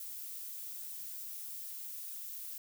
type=noise; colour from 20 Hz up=violet; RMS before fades=-44 dBFS; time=0-2.58 s; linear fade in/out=2 ms; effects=none